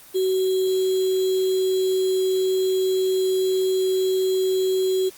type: tone with sample-and-hold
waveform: sine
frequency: 375.9 Hz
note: F#4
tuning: 27 cents sharp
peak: -18 dBFS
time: 0.14-5.1 s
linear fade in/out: 20 ms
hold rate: 3675 Hz
effects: white hiss -46 dBFS RMS until 5.17 s + Opus 24 kbps